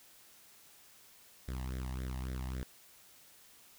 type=tone with flanger; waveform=sawtooth; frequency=64 Hz; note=C2; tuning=38 cents flat; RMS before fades=-39 dBFS; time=1.48-2.63 s; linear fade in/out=0 ms; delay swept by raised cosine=0.53 to 1.08 ms; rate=3.6 Hz; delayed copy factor=+0.8; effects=white hiss -60 dBFS RMS until 3.78 s